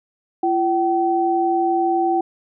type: tone pair together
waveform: sine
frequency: 340.9 / 765.8 Hz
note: F4 / G5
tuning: -42 / -41 cents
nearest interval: octave + major second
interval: 1401 cents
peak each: -19 / -18 dBFS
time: 0.43-2.21 s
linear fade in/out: 5 ms
effects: none